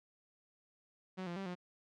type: tone with pitch steps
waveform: sawtooth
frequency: 186.5 / 172.9 / 194.6 / 178.7 Hz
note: F#3 / F3 / G3 / F3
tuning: +14 / -17 / -12 / +40 cents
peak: -36 dBFS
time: 1.17-1.554 s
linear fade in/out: 20 ms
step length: 96 ms
effects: low-pass 4000 Hz 12 dB/octave